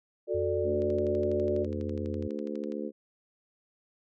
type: chord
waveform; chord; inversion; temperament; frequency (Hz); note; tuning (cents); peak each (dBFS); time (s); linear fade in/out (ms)
sine; D major; first; just; 367.1 / 440.5 / 587.3; F#4 / A4 / D5; -14 / +2 / 0; -31; 0.27-1.67; 50
type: tone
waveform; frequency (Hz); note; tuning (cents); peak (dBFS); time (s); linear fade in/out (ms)
sine; 88.6; F2; +25; -35; 0.34-2.28; 10
type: harmonic tone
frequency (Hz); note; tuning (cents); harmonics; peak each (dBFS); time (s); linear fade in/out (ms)
73.42; D2; 0; 3 / 4 / 5 / 6 / 7; -37 / -38 / -39 / -40 / -40; 0.63-2.92; 50
type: click train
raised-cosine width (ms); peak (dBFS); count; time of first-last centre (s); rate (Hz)
0.2; -34; 24; 0.82-2.721; 12.1
effects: none